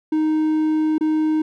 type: tone with dropouts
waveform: triangle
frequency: 311.1 Hz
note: D#4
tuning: in tune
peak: -14 dBFS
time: 0.12-1.42 s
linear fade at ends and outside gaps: 5 ms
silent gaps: 0.982-1.009 s
effects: none